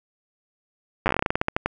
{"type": "slowing click train", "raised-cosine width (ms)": 0.5, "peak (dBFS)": -6, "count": 17, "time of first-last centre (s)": [1.06, 1.66], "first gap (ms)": 9, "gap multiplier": 1.17, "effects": []}